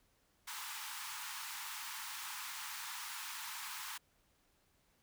pink high-pass noise, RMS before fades -45 dBFS, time 0.47-3.98 s, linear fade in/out 10 ms, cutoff 840 Hz, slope 96 dB/octave, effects pink hiss -74 dBFS RMS until 5.02 s

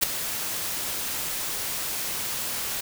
white noise with ADSR envelope, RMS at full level -18 dBFS, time 0.01-2.81 s, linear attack 23 ms, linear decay 6 ms, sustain -12 dB, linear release 9 ms, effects none

